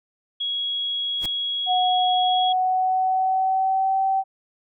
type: tone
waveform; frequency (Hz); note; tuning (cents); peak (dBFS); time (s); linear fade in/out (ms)
sine; 3322; G#7; 0; -23; 0.4-2.53; 10
type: noise with exponential growth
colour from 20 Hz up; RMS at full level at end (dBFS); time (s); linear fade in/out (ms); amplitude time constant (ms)
pink; -27; 1.17-1.26; 5; 18
type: tone with pitch glide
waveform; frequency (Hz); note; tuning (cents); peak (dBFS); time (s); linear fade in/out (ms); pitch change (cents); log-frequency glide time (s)
sine; 734 to 770.9; F#5 to G5; -14 to -29; -18; 1.66-4.24; 50; +85; 2.19-3.99
effects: none